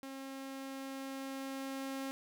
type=tone with level ramp; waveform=sawtooth; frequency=269.5 Hz; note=C#4; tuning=49 cents flat; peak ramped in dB=-40 to -34 dBFS; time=0.03-2.11 s; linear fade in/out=0 ms; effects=none